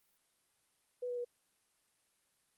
sine tone with pitch steps, 493.9 / 488.8 / 483.7 Hz, B4 / B4 / B4, 0 / -18 / -36 cents, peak -36 dBFS, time 1.02-1.248 s, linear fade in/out 10 ms, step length 76 ms, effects white hiss -75 dBFS RMS until 2.57 s + Opus 32 kbps

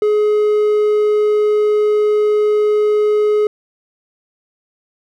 triangle tone, 421.6 Hz, G#4, 26 cents sharp, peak -9 dBFS, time 0.02-3.47 s, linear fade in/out 2 ms, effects none

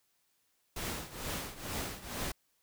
pink noise with tremolo, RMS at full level -36 dBFS, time 0.76-2.32 s, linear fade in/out 5 ms, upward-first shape triangle, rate 2.2 Hz, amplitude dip 85%, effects white hiss -75 dBFS RMS until 2.62 s

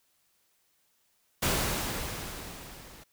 pink noise with level ramp, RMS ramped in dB -26 to -51 dBFS, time 1.42-3.04 s, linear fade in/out 10 ms, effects white hiss -71 dBFS RMS until 3.12 s

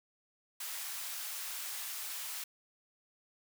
white high-pass noise, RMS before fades -41 dBFS, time 0.6-2.44 s, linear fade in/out 5 ms, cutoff 980 Hz, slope 12 dB/octave, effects none

